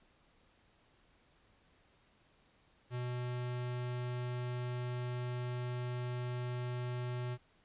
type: tone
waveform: square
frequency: 123.47 Hz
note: B2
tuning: in tune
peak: -37 dBFS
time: 2.9-7.38 s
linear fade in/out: 50 ms
effects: pink hiss -69 dBFS RMS until 7.64 s + resampled to 8000 Hz